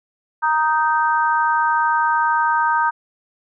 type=chord; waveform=sine; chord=Eb major; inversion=second; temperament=just; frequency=933.4 / 1244.5 / 1555.6 Hz; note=Bb5 / Eb6 / G6; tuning=+2 / 0 / -14 cents; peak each=-17 / -21 / -21 dBFS; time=0.42-2.91 s; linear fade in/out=20 ms; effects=none